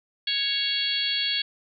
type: harmonic tone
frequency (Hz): 554.4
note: C#5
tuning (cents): 0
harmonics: 3 / 4 / 5 / 6 / 7 / 8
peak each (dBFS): -35 / -35 / -33 / -26 / -34 / -29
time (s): 0.27-1.42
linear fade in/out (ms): 5
effects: none